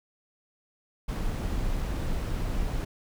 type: noise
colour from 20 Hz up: brown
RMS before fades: -29 dBFS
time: 1.08-2.85 s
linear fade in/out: 10 ms
effects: none